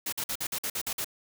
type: noise bursts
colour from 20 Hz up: white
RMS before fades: -32 dBFS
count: 9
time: 0.06-1.045 s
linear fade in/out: 5 ms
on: 65 ms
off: 50 ms
effects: none